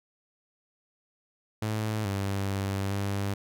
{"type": "tone with pitch steps", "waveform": "sawtooth", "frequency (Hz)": [108.1, 98.6, 98, 99.8], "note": ["A2", "G2", "G2", "G2"], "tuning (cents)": [-30, 11, 0, 32], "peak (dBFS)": -24, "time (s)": [1.62, 3.34], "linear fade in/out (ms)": 5, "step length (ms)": 430, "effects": []}